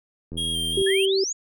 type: click train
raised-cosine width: 3 ms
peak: -23 dBFS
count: 42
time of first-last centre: 0.32-0.818 s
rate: 82.4 Hz
type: tone with vibrato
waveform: square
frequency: 3221 Hz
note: G7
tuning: 46 cents sharp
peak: -25 dBFS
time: 0.37-1.06 s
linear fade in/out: 10 ms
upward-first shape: square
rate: 2.8 Hz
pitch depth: 24 cents each way
type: tone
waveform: sine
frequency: 387 Hz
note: G4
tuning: 22 cents flat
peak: -19 dBFS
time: 0.77-1.24 s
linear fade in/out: 5 ms
type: exponential sweep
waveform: sine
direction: up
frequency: 1661.2 to 7040 Hz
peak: -25 dBFS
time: 0.86-1.33 s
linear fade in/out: 10 ms
effects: none